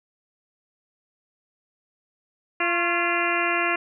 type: harmonic tone with a mistuned harmonic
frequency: 344.1 Hz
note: F4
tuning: 26 cents flat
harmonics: 1 / 2 / 3 / 4 / 5 / 6 / 7 / 8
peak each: -29 / -29 / -29 / -29 / -29 / -29 / -29 / -29 dBFS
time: 2.6-3.76 s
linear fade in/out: 5 ms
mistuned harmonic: 3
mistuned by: +64 cents
effects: none